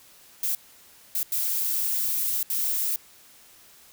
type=noise bursts at uneven times; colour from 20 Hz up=violet; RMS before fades=-26 dBFS; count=4; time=0.43-0.55 / 1.15-1.23 / 1.32-2.43 / 2.5-2.96 s; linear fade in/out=2 ms; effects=white hiss -53 dBFS RMS until 3.92 s